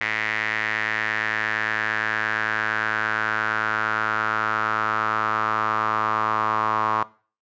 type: tone with band-pass filter sweep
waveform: sawtooth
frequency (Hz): 108.7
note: A2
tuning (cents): -21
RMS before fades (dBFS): -24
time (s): 0.01-7.03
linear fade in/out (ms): 0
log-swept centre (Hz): 2000 to 1100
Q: 5.1
effects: noise-tail reverb RT60 0.4 s tail -19 dB re dry + resampled to 16000 Hz